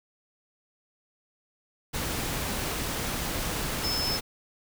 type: tone in noise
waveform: sine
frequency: 5230 Hz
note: E8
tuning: 15 cents flat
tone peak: -28 dBFS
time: 3.83-4.18 s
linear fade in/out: 20 ms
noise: pink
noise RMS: -31 dBFS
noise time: 1.93-4.21 s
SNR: 0 dB
effects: none